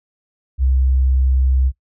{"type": "tone", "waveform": "sine", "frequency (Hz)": 65.41, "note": "C2", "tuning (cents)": 0, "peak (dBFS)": -11, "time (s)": [0.58, 1.72], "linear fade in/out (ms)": 50, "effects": ["noise-tail reverb RT60 0.1 s tail -20 dB re dry", "tanh soft clip ceiling -7 dBFS"]}